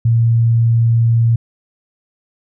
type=tone; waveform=sine; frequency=115.7 Hz; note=A#2; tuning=13 cents flat; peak=-9 dBFS; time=0.05-1.36 s; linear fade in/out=5 ms; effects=none